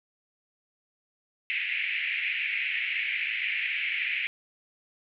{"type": "band-pass noise", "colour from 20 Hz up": "white", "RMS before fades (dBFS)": -30, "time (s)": [1.5, 4.27], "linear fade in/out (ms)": 0, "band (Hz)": [2000, 2600], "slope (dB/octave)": 48, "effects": []}